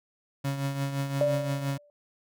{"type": "tone with tremolo", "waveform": "35% pulse", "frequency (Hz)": 138.59, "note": "C#3", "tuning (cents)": 0, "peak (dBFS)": -24, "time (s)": [0.44, 1.78], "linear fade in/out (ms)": 10, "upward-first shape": "triangle", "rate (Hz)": 5.8, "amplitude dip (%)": 60}
{"type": "tone with exponential decay", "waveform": "sine", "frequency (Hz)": 585, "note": "D5", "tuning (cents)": -7, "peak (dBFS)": -19, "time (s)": [1.21, 1.9], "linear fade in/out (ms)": 1, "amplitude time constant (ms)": 150}
{"effects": []}